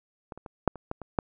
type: clicks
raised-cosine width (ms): 1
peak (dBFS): -24 / -30 / -26 / -6 / -27 / -17 / -25 / -10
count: 8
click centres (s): 0.322 / 0.376 / 0.462 / 0.677 / 0.757 / 0.914 / 1.017 / 1.188
effects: none